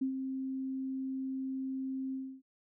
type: tone with ADSR envelope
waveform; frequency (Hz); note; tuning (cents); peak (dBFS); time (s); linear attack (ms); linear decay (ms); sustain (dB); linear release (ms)
sine; 264.6; C4; +20; -28; 0.01-2.42; 10; 99; -6; 290
effects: none